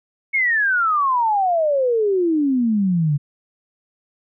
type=exponential sweep; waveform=sine; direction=down; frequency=2217 to 140 Hz; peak=-15 dBFS; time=0.33-3.18 s; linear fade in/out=20 ms; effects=none